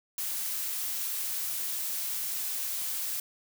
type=noise; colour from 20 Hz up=blue; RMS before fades=-33 dBFS; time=0.18-3.2 s; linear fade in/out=2 ms; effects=none